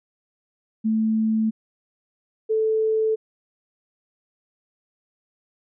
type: tone pair in turn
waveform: sine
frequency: 220 / 438.8 Hz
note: A3 / A4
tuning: 0 / -5 cents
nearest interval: octave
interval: 1195 cents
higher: second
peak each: -18 / -18 dBFS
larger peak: neither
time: 0.84-1.51 / 2.49-3.16 s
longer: neither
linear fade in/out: 20 ms
effects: none